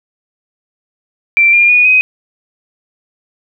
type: tone with pitch steps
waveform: sine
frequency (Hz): 2350 / 2404 / 2458 / 2514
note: D7 / D7 / D#7 / D#7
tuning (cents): +1 / +40 / -22 / +17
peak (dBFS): -5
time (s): 1.37-2.01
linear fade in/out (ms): 0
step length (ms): 160
effects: none